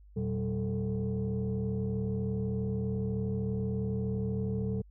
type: tone cluster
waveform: sine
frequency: 83.9 / 120.5 / 192.9 / 440.5 Hz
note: E2 / B2 / G3 / A4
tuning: +31 / -42 / -28 / +2 cents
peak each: -37 / -32 / -32 / -36 dBFS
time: 0.16-4.82 s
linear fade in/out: 10 ms
effects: tanh soft clip ceiling -24 dBFS + added 50 Hz sine -52 dBFS peak until 4.9 s